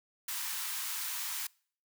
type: high-pass noise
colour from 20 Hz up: white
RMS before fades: -37 dBFS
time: 0.28-1.47 s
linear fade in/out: 5 ms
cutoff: 880 Hz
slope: 48 dB/octave
effects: noise-tail reverb RT60 0.5 s tail -25 dB re dry